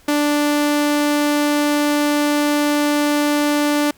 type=tone; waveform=sawtooth; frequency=293.7 Hz; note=D4; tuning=in tune; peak=-11 dBFS; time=0.08-3.91 s; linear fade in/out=5 ms; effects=pink hiss -51 dBFS RMS until 3.97 s